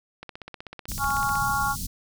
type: click train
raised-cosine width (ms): 0.3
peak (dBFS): -22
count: 19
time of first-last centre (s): 0.23-1.355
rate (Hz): 16
type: band-stop noise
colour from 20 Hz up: pink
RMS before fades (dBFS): -32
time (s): 0.88-1.87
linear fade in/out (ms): 10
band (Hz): 210 to 4800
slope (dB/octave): 24
type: chord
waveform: sine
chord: Db major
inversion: second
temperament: equal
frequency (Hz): 830.6 / 1108.7 / 1396.9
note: Ab5 / Db6 / F6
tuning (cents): 0 / 0 / 0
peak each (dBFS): -27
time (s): 0.98-1.76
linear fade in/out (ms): 50
effects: none